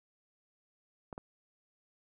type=clicks; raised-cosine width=1 ms; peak=-28 dBFS; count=2; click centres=1.128 / 1.179 s; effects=none